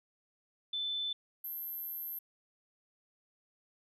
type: tone pair in turn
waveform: sine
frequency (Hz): 3520 / 12682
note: A7 / G9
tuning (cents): 0 / +19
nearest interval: octave + minor seventh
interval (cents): 2219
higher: second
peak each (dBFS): -33 / -38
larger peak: first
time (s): 0.73-1.13 / 1.44-2.19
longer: second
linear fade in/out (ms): 5
effects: none